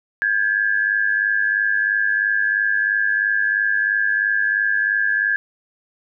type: tone pair together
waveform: sine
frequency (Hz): 1600 / 1703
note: G6 / G#6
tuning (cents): +35 / +43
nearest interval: minor second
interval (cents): 108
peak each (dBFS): -19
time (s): 0.22-5.36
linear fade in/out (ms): 0
effects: none